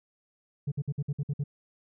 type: tone bursts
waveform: sine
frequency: 143 Hz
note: D3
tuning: 46 cents flat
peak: -24 dBFS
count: 8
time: 0.67-1.439 s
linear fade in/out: 10 ms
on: 48 ms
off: 55 ms
effects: tanh soft clip ceiling -26 dBFS